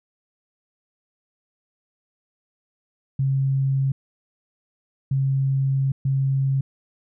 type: tone bursts at uneven times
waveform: sine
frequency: 135.4 Hz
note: C#3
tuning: 40 cents flat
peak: -18 dBFS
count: 3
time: 3.19-3.92 / 5.11-5.92 / 6.05-6.61 s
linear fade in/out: 5 ms
effects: none